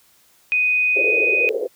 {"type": "tone", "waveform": "sine", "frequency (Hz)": 2493, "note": "D#7", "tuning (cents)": 3, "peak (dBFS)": -15, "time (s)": [0.52, 1.49], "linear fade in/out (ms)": 0}
{"type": "band-pass noise", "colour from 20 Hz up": "pink", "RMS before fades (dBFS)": -24, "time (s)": [0.95, 1.68], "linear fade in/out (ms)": 20, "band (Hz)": [400, 520], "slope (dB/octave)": 48}
{"effects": ["white hiss -56 dBFS RMS until 1.75 s"]}